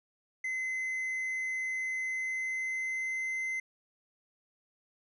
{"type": "tone with pitch glide", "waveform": "triangle", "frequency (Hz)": [2049, 2064], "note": ["C7", "C7"], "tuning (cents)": [-37, -24], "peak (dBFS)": -30, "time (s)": [0.44, 3.6], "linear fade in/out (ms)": 5, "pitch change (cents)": 13, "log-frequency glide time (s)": [2, 3.45], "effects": ["resampled to 24000 Hz"]}